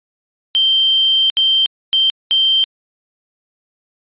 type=tone bursts at uneven times; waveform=sine; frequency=3136 Hz; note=G7; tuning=in tune; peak=-10 dBFS; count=4; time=0.55-1.3 / 1.37-1.66 / 1.93-2.1 / 2.31-2.64 s; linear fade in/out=0 ms; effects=resampled to 8000 Hz